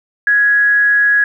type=tone with amplitude modulation; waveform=sine; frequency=1669 Hz; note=G#6; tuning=8 cents sharp; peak=-7 dBFS; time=0.27-1.24 s; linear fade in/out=2 ms; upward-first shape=sine; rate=253 Hz; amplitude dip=30%; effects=8-bit